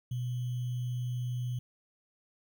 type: tone with sample-and-hold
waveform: sine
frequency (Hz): 123.47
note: B2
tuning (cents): 0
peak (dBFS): -31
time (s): 0.11-1.59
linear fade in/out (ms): 5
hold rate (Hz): 3150
effects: none